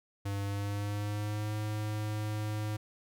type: tone with pitch glide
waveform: square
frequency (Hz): 100 to 106.56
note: G2 to G#2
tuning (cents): +35 to +45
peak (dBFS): -33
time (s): 0.25-2.77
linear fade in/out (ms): 10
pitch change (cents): +110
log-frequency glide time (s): 0.45-1.54
effects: none